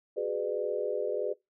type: chord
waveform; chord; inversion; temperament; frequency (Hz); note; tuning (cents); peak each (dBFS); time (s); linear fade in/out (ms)
sine; G# half-diminished seventh; third; just; 373.8 / 415.3 / 498.4 / 598; F#4 / G#4 / B4 / D5; +18 / 0 / +16 / +31; -37 / -33 / -33 / -35; 0.16-1.34; 20
effects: noise-tail reverb RT60 0.2 s tail -23 dB re dry